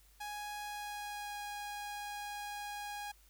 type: tone with pitch glide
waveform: sawtooth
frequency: 830.6 to 823 Hz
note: G#5 to G#5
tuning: 0 to -16 cents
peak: -37 dBFS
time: 0.2-3.12 s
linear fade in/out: 10 ms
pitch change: -16 cents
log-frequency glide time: 0.63-1.36 s
effects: added 50 Hz sine -63 dBFS peak until 3.29 s + white hiss -67 dBFS RMS until 3.29 s